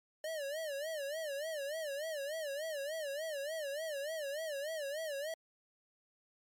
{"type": "tone with vibrato", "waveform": "square", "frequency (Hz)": 598, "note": "D5", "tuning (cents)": 31, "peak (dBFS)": -38, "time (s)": [0.24, 5.34], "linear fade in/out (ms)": 2, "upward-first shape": "sine", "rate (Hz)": 3.4, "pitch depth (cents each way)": 150, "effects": ["MP3 64 kbps"]}